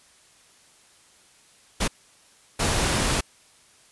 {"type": "noise bursts at uneven times", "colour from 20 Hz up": "pink", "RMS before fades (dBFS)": -23, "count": 2, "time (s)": [[1.8, 1.88], [2.59, 3.21]], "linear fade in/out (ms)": 10, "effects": ["white hiss -56 dBFS RMS until 3.91 s", "resampled to 24000 Hz"]}